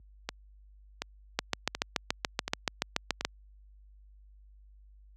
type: two click trains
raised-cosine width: 0.2 ms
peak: -9 / -15 dBFS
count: 14 / 5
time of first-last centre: 1.39-3.25 / 0.29-3.21 s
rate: 6.99 / 1.37 Hz
effects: added 50 Hz sine -41 dBFS peak until 5.16 s + high-pass 100 Hz 12 dB/octave